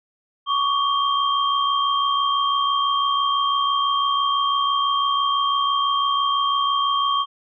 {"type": "tone cluster", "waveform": "sine", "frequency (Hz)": [1117, 1183, 3182], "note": ["C#6", "D6", "G7"], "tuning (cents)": [13, 12, 25], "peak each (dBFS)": [-19, -28, -24], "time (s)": [0.46, 7.26], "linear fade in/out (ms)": 50, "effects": []}